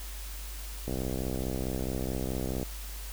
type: click train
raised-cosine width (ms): 2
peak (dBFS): -20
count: 114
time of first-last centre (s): 0.88-2.629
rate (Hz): 64.6
effects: added 50 Hz sine -38 dBFS peak until 3.12 s + white hiss -45 dBFS RMS until 3.12 s